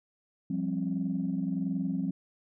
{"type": "chord", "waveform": "sine", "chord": "F suspended second", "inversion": "none", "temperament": "equal with one note detuned", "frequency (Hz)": [174.61, 196, 266.2], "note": ["F3", "G3", "C4"], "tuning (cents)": [0, 0, 30], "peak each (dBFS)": -32, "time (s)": [0.5, 2.11], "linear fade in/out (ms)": 5, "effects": ["tanh soft clip ceiling -20 dBFS"]}